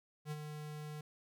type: tone with ADSR envelope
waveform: square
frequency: 150.9 Hz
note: D3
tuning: 47 cents sharp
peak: -38 dBFS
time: 0.25-1.01 s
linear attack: 63 ms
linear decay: 39 ms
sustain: -6 dB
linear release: 4 ms
effects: none